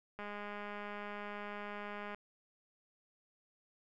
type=click train; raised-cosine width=0.5 ms; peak=-30 dBFS; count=404; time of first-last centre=0.19-2.146 s; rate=206 Hz; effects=none